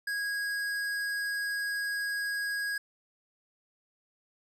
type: tone with tanh clipping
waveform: sine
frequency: 1648 Hz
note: G#6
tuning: 14 cents flat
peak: -32 dBFS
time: 0.07-2.78 s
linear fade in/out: 5 ms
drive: 16 dB
effects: none